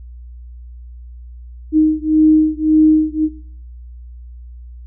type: beating tone pair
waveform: sine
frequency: 310 / 311.8 Hz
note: D#4 / D#4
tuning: -6 / +4 cents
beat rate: 1.8 Hz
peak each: -13 dBFS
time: 1.72-3.29 s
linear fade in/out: 50 ms
effects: noise-tail reverb RT60 0.6 s tail -18 dB re dry + added 60 Hz sine -32 dBFS peak until 4.86 s